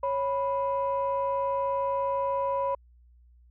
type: tone pair together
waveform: sine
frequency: 551 / 987.8 Hz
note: C#5 / B5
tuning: -11 / 0 cents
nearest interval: minor seventh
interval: 1011 cents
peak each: -27 / -27 dBFS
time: 0.03-2.75 s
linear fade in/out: 5 ms
effects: tanh soft clip ceiling -19 dBFS + added 60 Hz sine -54 dBFS peak until 3.5 s